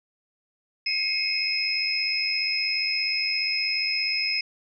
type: tone cluster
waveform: sine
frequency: 2129 / 2206 / 2512 / 2607 / 5120 Hz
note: C7 / C#7 / D#7 / E7 / D#8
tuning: +30 / -9 / +16 / -20 / +49 cents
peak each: -33 / -33 / -31 / -34 / -25 dBFS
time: 0.86-4.41 s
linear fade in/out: 5 ms
effects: none